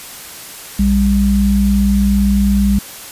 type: tone pair together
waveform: sine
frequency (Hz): 59.63 / 199.6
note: A#1 / G3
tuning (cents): +40 / +32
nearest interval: octave + major sixth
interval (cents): 2092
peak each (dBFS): -14 / -11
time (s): 0.79-2.79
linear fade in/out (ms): 5
effects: white hiss -32 dBFS RMS until 3.11 s + resampled to 32000 Hz